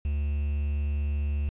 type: tone with quantisation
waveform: triangle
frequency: 72.6 Hz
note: D2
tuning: 19 cents flat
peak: -23 dBFS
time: 0.05-1.49 s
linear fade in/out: 0 ms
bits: 8
effects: resampled to 8000 Hz